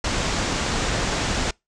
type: low-pass noise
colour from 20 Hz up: pink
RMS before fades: -24 dBFS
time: 0.04-1.51 s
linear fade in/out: 5 ms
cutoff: 7900 Hz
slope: 48 dB/octave
effects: noise-tail reverb RT60 0.2 s tail -26 dB re dry